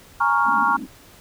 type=chord; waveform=sine; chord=Bb minor seventh; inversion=third; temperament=equal; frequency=830.6 / 932.3 / 1108.7 / 1396.9 Hz; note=Ab5 / Bb5 / Db6 / F6; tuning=0 / 0 / 0 / 0 cents; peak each=-25 / -21 / -20 / -21 dBFS; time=0.2-0.77 s; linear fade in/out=10 ms
type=band-pass noise; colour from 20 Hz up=white; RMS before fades=-33 dBFS; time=0.45-0.87 s; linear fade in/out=20 ms; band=210 to 280 Hz; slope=48 dB/octave
effects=pink hiss -48 dBFS RMS until 1.2 s